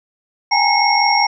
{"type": "tone cluster", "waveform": "sine", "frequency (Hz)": [800, 845, 926, 2171, 5560], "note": ["G5", "G#5", "A#5", "C#7", "F8"], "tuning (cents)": [35, 30, -12, -37, -9], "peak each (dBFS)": -18, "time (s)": [0.51, 1.27], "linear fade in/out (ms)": 10, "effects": []}